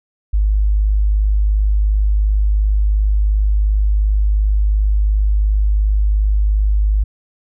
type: tone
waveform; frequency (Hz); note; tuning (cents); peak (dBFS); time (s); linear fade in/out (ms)
sine; 51.4; G#1; -17; -11; 0.33-7.04; 10
effects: none